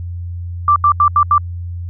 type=tone bursts at uneven times; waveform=sine; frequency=1174.7 Hz; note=D6; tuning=in tune; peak=-7 dBFS; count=5; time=0.68-0.76 / 0.84-0.92 / 1-1.08 / 1.16-1.23 / 1.31-1.38 s; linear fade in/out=2 ms; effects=added 87 Hz sine -22 dBFS peak until 1.89 s